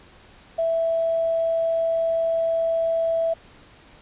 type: tone with tanh clipping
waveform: triangle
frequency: 659.3 Hz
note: E5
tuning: in tune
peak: -19 dBFS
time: 0.58-3.34 s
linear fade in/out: 10 ms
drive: 3 dB
effects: pink hiss -50 dBFS RMS until 4.01 s + resampled to 8000 Hz